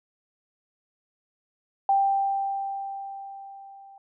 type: tone with level ramp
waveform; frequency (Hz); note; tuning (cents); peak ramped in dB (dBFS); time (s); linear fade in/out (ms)
sine; 787; G5; +7; -17 to -46; 1.89-3.98; 2
effects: none